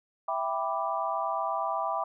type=chord; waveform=sine; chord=E minor seventh; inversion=none; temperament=equal with one note detuned; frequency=659.3 / 787.6 / 987.8 / 1174.7 Hz; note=E5 / G5 / B5 / D6; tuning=0 / +8 / 0 / 0 cents; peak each=-33 dBFS; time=0.28-2.04 s; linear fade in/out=5 ms; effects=none